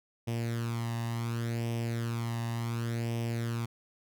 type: tone with flanger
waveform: sawtooth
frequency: 116.54 Hz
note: A#2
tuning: in tune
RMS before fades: -33 dBFS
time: 0.27-3.66 s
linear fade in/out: 10 ms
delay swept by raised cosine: 0.35 to 1.08 ms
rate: 0.69 Hz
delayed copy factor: +0.65
effects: none